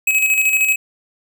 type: tone with tremolo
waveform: square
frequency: 2550 Hz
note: D#7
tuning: 42 cents sharp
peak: -12 dBFS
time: 0.07-0.76 s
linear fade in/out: 5 ms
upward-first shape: square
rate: 13 Hz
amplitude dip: 45%
effects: none